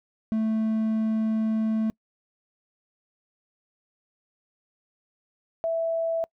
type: tone pair in turn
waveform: triangle / sine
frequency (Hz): 220 / 659.3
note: A3 / E5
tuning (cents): 0 / 0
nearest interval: octave + perfect fifth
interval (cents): 1900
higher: second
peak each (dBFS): -20 / -23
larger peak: first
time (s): 0.32-1.9 / 5.64-6.24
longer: first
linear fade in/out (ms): 0
effects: noise-tail reverb RT60 0.1 s tail -26 dB re dry